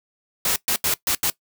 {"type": "noise bursts at uneven times", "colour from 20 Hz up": "white", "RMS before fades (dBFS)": -21, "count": 5, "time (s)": [[0.45, 0.56], [0.68, 0.76], [0.84, 0.94], [1.07, 1.15], [1.23, 1.3]], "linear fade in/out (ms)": 2, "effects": ["noise-tail reverb RT60 0.1 s tail -19 dB re dry"]}